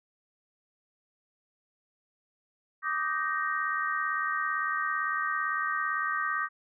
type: chord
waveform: sine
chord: Eb major seventh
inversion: third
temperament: just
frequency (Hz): 1166.7 / 1244.5 / 1555.6 / 1866.8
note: D6 / Eb6 / G6 / Bb6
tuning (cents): -12 / 0 / -14 / +2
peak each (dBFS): -33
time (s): 2.82-6.49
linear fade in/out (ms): 50
effects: none